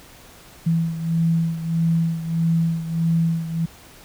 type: beating tone pair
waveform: sine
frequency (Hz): 164.81 / 166.41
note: E3 / E3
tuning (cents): 0 / +17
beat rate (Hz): 1.6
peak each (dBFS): -19 / -24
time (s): 0.66-3.66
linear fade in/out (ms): 10
effects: pink hiss -46 dBFS RMS until 4.04 s